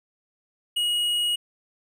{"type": "tone with tanh clipping", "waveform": "sine", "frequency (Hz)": 2895, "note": "F#7", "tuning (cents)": -38, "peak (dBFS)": -23, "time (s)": [0.76, 1.36], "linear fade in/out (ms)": 10, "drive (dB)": 10, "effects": []}